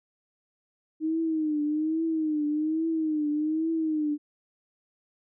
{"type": "tone with vibrato", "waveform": "sine", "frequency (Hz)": 311.1, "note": "D#4", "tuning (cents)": 0, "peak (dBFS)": -24, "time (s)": [1, 4.18], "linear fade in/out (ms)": 50, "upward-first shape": "triangle", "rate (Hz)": 1.2, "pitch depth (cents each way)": 96, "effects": []}